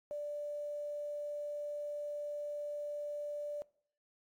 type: tone with quantisation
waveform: sine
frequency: 587.3 Hz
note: D5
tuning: in tune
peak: -37 dBFS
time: 0.11-3.62 s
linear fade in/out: 0 ms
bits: 11
effects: noise-tail reverb RT60 0.6 s tail -22 dB re dry + AAC 64 kbps